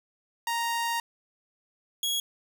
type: tone pair in turn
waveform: sawtooth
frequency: 932.3 / 3322 Hz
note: A#5 / G#7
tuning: 0 / 0 cents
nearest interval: octave + minor seventh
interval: 2200 cents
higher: second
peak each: -23 dBFS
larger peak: neither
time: 0.47-1 / 2.03-2.2 s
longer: first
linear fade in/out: 2 ms
effects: none